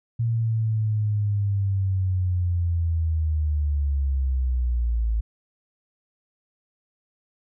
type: linear sweep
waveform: sine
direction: down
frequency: 116.54 to 54.3 Hz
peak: -20 dBFS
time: 0.19-5.21 s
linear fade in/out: 10 ms
effects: none